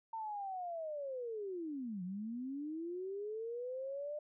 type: linear two-way sweep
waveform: sine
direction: down then up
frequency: 910 to 175.2 to 603 Hz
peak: -39 dBFS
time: 0.13-4.19 s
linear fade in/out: 5 ms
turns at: 2.03 s
effects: none